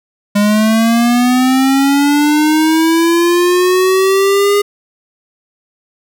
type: linear sweep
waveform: square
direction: up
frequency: 203.3 to 410.4 Hz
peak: -9 dBFS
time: 0.35-4.62 s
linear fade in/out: 10 ms
effects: none